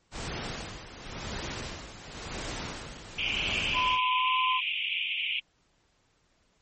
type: noise with tremolo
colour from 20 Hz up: pink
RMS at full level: -35 dBFS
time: 0.11-4 s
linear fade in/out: 50 ms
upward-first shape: sine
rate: 0.94 Hz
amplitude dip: 70%
type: band-pass noise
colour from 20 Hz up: pink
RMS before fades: -31 dBFS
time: 3.18-5.4 s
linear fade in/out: 10 ms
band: 2300 to 3200 Hz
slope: 96 dB/octave
type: tone with pitch glide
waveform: sine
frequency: 1011 to 1023.3 Hz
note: B5 to C6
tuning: +40 to -39 cents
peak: -25 dBFS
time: 3.73-4.61 s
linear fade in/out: 50 ms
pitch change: +21 cents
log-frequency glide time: 4.15-4.29 s
effects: pink hiss -69 dBFS RMS until 6.61 s + MP3 32 kbps